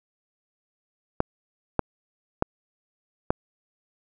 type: clicks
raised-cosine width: 1 ms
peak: -6 dBFS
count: 4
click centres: 1.204 / 1.793 / 2.424 / 3.305 s
effects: none